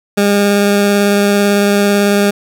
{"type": "tone with vibrato", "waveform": "20% pulse", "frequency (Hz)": 202.7, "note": "G#3", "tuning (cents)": -42, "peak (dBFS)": -4, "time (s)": [0.17, 2.31], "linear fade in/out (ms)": 10, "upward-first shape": "triangle", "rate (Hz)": 18, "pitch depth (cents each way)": 12, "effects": []}